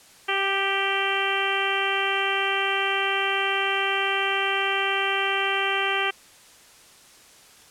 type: harmonic tone with a mistuned harmonic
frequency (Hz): 390.8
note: G4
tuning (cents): -5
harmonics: 1 / 2 / 3 / 4 / 5 / 6 / 7 / 8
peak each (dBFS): -30 / -30 / -30 / -30 / -30 / -30 / -30 / -30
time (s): 0.28-6.11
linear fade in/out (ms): 10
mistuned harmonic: 3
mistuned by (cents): +22
effects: white hiss -51 dBFS RMS until 7.7 s + low-pass 10000 Hz 12 dB/octave